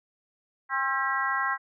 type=harmonic tone with a mistuned harmonic; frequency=267.3 Hz; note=C4; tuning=37 cents sharp; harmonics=3 / 4 / 5 / 6 / 7; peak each=-34 / -29 / -32 / -30 / -32 dBFS; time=0.69-1.58 s; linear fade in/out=50 ms; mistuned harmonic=7; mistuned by=+56 cents; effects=none